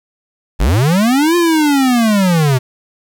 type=linear two-way sweep; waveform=square; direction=up then down; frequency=36.31 to 352 to 123.4 Hz; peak=-10 dBFS; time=0.59-2.59 s; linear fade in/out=20 ms; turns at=1.36 s; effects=7-bit